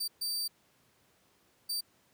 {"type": "tone bursts at uneven times", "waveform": "sawtooth", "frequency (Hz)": 4645, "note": "D8", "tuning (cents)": -20, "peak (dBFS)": -29, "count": 3, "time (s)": [[0, 0.08], [0.21, 0.48], [1.69, 1.81]], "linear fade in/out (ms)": 10, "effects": ["pink hiss -68 dBFS RMS until 2.13 s", "high-pass 100 Hz 12 dB/octave"]}